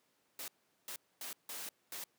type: noise bursts at uneven times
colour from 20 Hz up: white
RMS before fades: -44 dBFS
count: 5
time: 0.39-0.48 / 0.88-0.96 / 1.21-1.33 / 1.49-1.69 / 1.92-2.04 s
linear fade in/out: 2 ms
effects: pink hiss -75 dBFS RMS until 2.18 s + high-pass 200 Hz 12 dB/octave